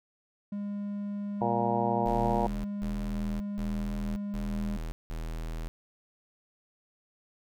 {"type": "tone", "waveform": "triangle", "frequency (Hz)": 203.5, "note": "G#3", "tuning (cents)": -35, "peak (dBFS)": -30, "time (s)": [0.52, 4.77], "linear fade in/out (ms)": 5}
{"type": "harmonic tone", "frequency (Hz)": 117.8, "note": "A#2", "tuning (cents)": 19, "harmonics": [1, 2, 3, 4, 5, 6, 7, 8], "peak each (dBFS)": [-36, -37, -35, -34, -35, -32, -33, -33], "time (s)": [1.41, 2.47], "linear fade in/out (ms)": 5}
{"type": "tone bursts", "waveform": "square", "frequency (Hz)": 40.27, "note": "E1", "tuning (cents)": -40, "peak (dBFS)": -34, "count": 5, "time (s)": [2.06, 5.68], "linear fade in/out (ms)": 0, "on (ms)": 580, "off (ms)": 180}
{"effects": []}